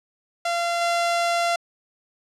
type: tone with level steps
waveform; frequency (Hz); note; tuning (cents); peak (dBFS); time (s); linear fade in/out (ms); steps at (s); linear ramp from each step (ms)
sawtooth; 687; F5; -29; -18 / -16; 0.45-1.56; 5; 0.81; 5
effects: low-pass 8000 Hz 12 dB/octave